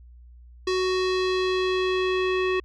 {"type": "tone with low-pass filter sweep", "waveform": "square", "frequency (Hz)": 371.2, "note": "F#4", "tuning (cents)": 6, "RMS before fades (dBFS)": -24, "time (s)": [0.67, 2.6], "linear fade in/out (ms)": 5, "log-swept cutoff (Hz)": [4900, 2700], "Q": 2.1, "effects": ["added 60 Hz sine -45 dBFS peak until 2.64 s"]}